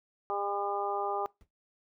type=harmonic tone; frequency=201.6 Hz; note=G3; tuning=49 cents sharp; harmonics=2 / 3 / 4 / 5 / 6; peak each=-36 / -40 / -33 / -41 / -37 dBFS; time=0.3-1.26 s; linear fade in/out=0 ms
type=noise with exponential decay; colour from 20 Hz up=brown; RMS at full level=-49 dBFS; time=1.41-1.49 s; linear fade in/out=0 ms; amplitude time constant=16 ms
effects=noise-tail reverb RT60 0.2 s tail -22 dB re dry